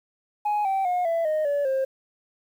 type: tone with pitch steps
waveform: sine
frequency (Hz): 835 / 774.6 / 718.6 / 666.6 / 618.4 / 573.6 / 532.1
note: G#5 / G5 / F5 / E5 / D#5 / D5 / C5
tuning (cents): +9 / -21 / +49 / +19 / -11 / -41 / +29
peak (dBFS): -19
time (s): 0.45-1.85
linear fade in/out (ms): 10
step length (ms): 200
effects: tanh soft clip ceiling -20 dBFS + 9-bit